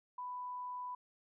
sine tone, 993 Hz, B5, 9 cents sharp, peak -40 dBFS, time 0.18-0.95 s, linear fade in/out 5 ms, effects none

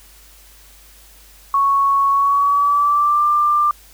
sine tone with pitch glide, 1108.7 to 1188.3 Hz, C#6 to D6, 0 to +20 cents, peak -12 dBFS, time 1.54-3.71 s, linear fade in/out 2 ms, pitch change +120 cents, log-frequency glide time 2.11-3.25 s, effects added 50 Hz sine -47 dBFS peak until 3.93 s + white hiss -47 dBFS RMS until 3.93 s

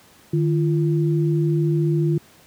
sine tone pair together, 152.3 / 341.9 Hz, D#3 / F4, -37 / -37 cents, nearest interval octave + major second, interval 1400 cents, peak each -17 / -22 dBFS, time 0.33-2.18 s, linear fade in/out 5 ms, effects pink hiss -51 dBFS RMS until 2.46 s + high-pass 100 Hz 12 dB/octave

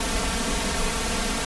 pink noise with comb filter, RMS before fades -25 dBFS, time 0-1.45 s, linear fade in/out 5 ms, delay 4.4 ms, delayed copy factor +1, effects resampled to 24000 Hz

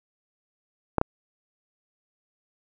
clicks, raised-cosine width 1 ms, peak -6 dBFS, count 2, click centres 0.983 / 1.014 s, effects none

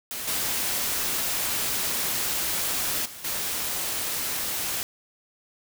white noise with level steps, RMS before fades -33 / -27 / -41 / -29 dBFS, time 0.11-4.83 s, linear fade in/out 0 ms, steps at 0.27 / 3.05 / 3.24 s, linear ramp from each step 10 ms, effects none

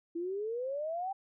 sine exponential sweep, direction up, 329.6 to 794 Hz, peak -33 dBFS, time 0.15-1.13 s, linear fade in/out 10 ms, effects none

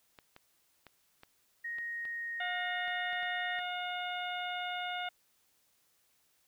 clicks, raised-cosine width 0.3 ms, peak -35 dBFS, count 10, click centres 0.188 / 0.364 / 0.867 / 1.234 / 1.785 / 2.053 / 2.88 / 3.131 / 3.231 / 3.589 s
sine tone with pitch glide, 1872 to 1859.1 Hz, A#6 to A#6, +7 to -5 cents, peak -36 dBFS, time 1.64-3.6 s, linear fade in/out 10 ms, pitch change -12 cents, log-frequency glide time 1.86-2.62 s
harmonic tone, 718 Hz, F5, 48 cents sharp, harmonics 1 / 2 / 3 / 4 / 5, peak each -38 / -41 / -43 / -44 / -45 dBFS, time 2.4-5.09 s, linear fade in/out 5 ms
effects white hiss -72 dBFS RMS until 6.47 s

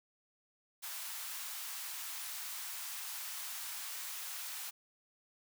white high-pass noise, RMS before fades -43 dBFS, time 0.82-4.71 s, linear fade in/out 20 ms, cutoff 810 Hz, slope 24 dB/octave, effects none

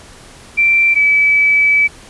sine tone pair in turn, 2349 / 2297 Hz, D7 / D7, 0 / -39 cents, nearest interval unison, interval 39 cents, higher first, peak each -8 dBFS, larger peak neither, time 0.57-0.95 / 0.95-1.88 s, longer second, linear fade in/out 20 ms, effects pink hiss -39 dBFS RMS until 2.09 s + resampled to 24000 Hz

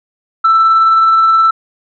sine tone with tremolo, 1327 Hz, E6, 11 cents sharp, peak -3 dBFS, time 0.44-1.51 s, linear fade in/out 10 ms, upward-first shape triangle, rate 19 Hz, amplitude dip 30%, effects tanh soft clip ceiling -3 dBFS

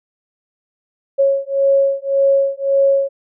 sine beating tone pair, 549 / 550.8 Hz, C#5 / C#5, -17 / -11 cents, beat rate 1.8 Hz, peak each -15 dBFS, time 1.18-3.09 s, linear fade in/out 20 ms, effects none

